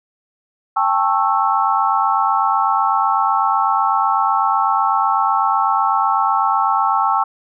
sine chord, A dominant seventh, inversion third, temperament just, 792 / 880 / 1100 / 1320 Hz, G5 / A5 / C#6 / E6, +18 / 0 / -14 / +2 cents, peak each -19 dBFS, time 0.76-7.24 s, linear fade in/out 10 ms, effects none

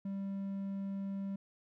triangle tone, 196.2 Hz, G3, 2 cents sharp, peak -34 dBFS, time 0.05-1.36 s, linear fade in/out 5 ms, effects none

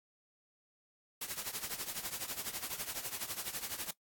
white noise with tremolo, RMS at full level -37 dBFS, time 1.21-3.91 s, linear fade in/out 5 ms, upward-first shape triangle, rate 12 Hz, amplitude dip 85%, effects noise-tail reverb RT60 0.1 s tail -19 dB re dry + AAC 64 kbps

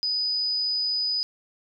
sine tone, 4978 Hz, D#8, in tune, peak -23 dBFS, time 0.03-1.23 s, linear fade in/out 0 ms, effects none

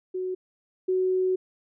sine tone pair in turn, 370 / 371.8 Hz, F#4 / F#4, 0 / +8 cents, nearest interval unison, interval 8 cents, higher second, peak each -27 / -21 dBFS, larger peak second, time 0.14-0.35 / 0.88-1.36 s, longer second, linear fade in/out 10 ms, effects none

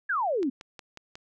sine exponential sweep, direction down, 1723 to 244.9 Hz, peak -24 dBFS, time 0.09-0.5 s, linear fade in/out 10 ms
click train, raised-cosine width 0.2 ms, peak -25 dBFS, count 5, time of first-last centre 0.43-1.155 s, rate 5.52 Hz
effects none

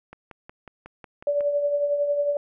click train, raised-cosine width 0.5 ms, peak -26 dBFS, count 8, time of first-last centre 0.13-1.407 s, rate 5.48 Hz
sine tone with tremolo, 578 Hz, D5, 28 cents flat, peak -18 dBFS, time 1.27-2.37 s, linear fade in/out 2 ms, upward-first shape triangle, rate 11 Hz, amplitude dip 55%
effects none

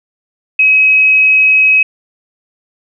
sine tone, 2548 Hz, D#7, 41 cents sharp, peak -5 dBFS, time 0.59-1.83 s, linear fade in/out 5 ms, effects none

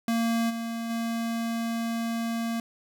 square tone with level steps, 230 Hz, A#3, 23 cents flat, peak -24 / -31 / -28 dBFS, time 0.08-2.6 s, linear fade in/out 2 ms, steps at 0.49 / 0.89 s, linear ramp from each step 20 ms, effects none

